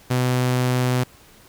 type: tone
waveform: sawtooth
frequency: 126 Hz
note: B2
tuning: 35 cents sharp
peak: -14 dBFS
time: 0.1-1.04 s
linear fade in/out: 10 ms
effects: pink hiss -50 dBFS RMS until 1.48 s